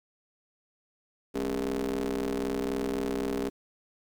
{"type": "ring-modulated tone", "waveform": "30% pulse", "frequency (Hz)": 63.9, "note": "C2", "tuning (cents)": -40, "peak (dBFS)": -23, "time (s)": [1.34, 3.5], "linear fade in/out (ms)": 20, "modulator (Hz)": 340, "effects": ["10-bit"]}